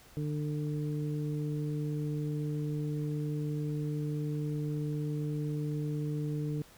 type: harmonic tone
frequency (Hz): 149.4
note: D3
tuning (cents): +30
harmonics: 1 / 2 / 3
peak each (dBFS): -32 / -38 / -42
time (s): 0.17-6.62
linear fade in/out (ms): 0
effects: pink hiss -57 dBFS RMS until 6.77 s